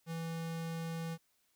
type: tone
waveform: square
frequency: 164.81 Hz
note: E3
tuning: in tune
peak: -38 dBFS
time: 0.06-1.18 s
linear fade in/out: 50 ms
effects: white hiss -75 dBFS RMS until 1.55 s